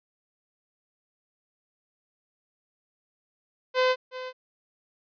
sawtooth tone with echo, 511 Hz, C5, 41 cents flat, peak -16 dBFS, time 3.74-3.96 s, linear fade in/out 50 ms, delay 370 ms, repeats 1, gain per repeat -14 dB, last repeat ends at 4.33 s, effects resampled to 11025 Hz

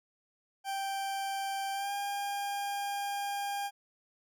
40% pulse tone with pitch glide, 784 to 805.1 Hz, G5 to G5, 0 to +46 cents, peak -32 dBFS, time 0.64-3.71 s, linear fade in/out 50 ms, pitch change +46 cents, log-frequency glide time 1.73-1.92 s, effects none

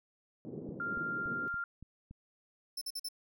pink band-pass noise, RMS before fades -44 dBFS, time 0.45-1.48 s, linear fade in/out 0 ms, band 150 to 450 Hz, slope 24 dB/octave
click train, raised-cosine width 5 ms, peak -37 dBFS, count 6, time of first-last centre 0.69-2.11 s, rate 3.52 Hz
sine tone, 1394 Hz, F6, 4 cents flat, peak -34 dBFS, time 0.8-1.64 s, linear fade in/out 2 ms
sawtooth tone bursts, 5300 Hz, E8, 9 cents sharp, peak -34 dBFS, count 4, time 2.77-3.087 s, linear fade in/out 5 ms, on 44 ms, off 47 ms
effects none

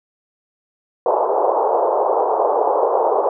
pink band-pass noise, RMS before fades -17 dBFS, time 1.06-3.29 s, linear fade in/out 2 ms, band 410 to 1000 Hz, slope 48 dB/octave, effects none

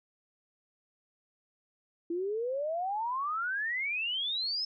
sine exponential sweep, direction up, 330.9 to 5274 Hz, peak -30 dBFS, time 2.1-4.65 s, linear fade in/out 5 ms, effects none

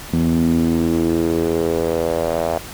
sawtooth tone with band-pass filter sweep, 82.5 Hz, E2, 2 cents sharp, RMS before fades -18 dBFS, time 0.13-2.58 s, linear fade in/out 0 ms, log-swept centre 210 to 660 Hz, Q 3.8, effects pink hiss -34 dBFS RMS until 2.73 s

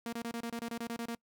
sawtooth tone bursts, 233.1 Hz, A#3, in tune, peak -32 dBFS, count 12, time 0.06-1.15 s, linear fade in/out 2 ms, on 67 ms, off 26 ms, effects noise-tail reverb RT60 0.1 s tail -25 dB re dry

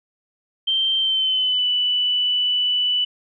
sine tone with pitch glide, 3136 to 2975 Hz, G7 to F#7, 0 to +9 cents, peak -17 dBFS, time 0.67-3.05 s, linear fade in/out 10 ms, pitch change -91 cents, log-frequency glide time 0.98-1.67 s, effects none

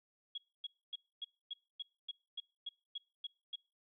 sine tone bursts, 3322 Hz, G#7, in tune, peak -39 dBFS, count 12, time 0.35-3.558 s, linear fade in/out 5 ms, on 29 ms, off 260 ms, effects noise-tail reverb RT60 0.4 s tail -26 dB re dry

